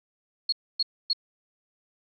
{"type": "tone bursts", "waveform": "sine", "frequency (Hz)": 4317, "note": "C#8", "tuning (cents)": -47, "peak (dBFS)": -21, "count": 3, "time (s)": [0.49, 1.132], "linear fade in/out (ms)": 5, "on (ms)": 34, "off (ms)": 270, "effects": []}